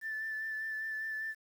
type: tone with vibrato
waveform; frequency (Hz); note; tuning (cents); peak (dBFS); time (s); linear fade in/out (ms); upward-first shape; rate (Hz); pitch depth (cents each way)
sine; 1760; A6; 0; -34; 0.01-1.35; 50; sine; 5; 19
effects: tanh soft clip ceiling -31 dBFS + 10-bit